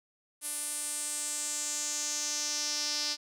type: tone with band-pass filter sweep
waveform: sawtooth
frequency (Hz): 296.4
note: D4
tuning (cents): +16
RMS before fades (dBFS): -34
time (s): 0.41-3.17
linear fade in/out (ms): 50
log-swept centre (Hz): 10000 to 5000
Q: 4.2
effects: none